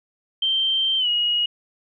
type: tone with pitch glide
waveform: sine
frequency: 3136 to 2892 Hz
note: G7 to F#7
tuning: 0 to -40 cents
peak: -18 dBFS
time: 0.42-1.46 s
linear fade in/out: 5 ms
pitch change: -140 cents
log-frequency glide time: 0.98-1.08 s
effects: none